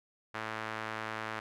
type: tone with band-pass filter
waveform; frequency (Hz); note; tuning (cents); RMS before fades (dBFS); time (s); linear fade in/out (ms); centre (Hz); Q
sawtooth; 110; A2; 0; -39; 0.34-1.4; 10; 1500; 1.3
effects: none